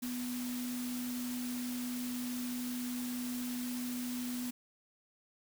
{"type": "tone in noise", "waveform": "sine", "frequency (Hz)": 247, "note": "B3", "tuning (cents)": 0, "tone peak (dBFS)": -36, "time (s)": [0.02, 4.51], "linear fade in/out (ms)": 10, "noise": "white", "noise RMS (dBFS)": -45, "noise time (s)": [0.02, 4.51], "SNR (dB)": 6, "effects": []}